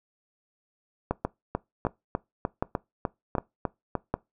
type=two click trains; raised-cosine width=1 ms; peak=-11 / -12 dBFS; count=5 / 10; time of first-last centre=1.11-4.14 / 1.25-3.953 s; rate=1.32 / 3.33 Hz; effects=noise-tail reverb RT60 0.2 s tail -22 dB re dry